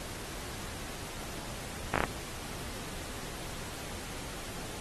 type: slowing click train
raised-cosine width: 0.5 ms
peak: -12 dBFS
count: 5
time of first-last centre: 1.94-2.038 s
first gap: 17 ms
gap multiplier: 1.25
effects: pink hiss -42 dBFS RMS until 4.8 s + AAC 32 kbps